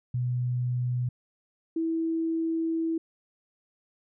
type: tone pair in turn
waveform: sine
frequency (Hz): 123.8 / 326.7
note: B2 / E4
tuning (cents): +5 / -15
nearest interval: octave + perfect fourth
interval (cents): 1680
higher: second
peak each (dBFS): -25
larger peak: neither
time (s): 0.14-1.09 / 1.76-2.98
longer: second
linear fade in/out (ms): 5
effects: none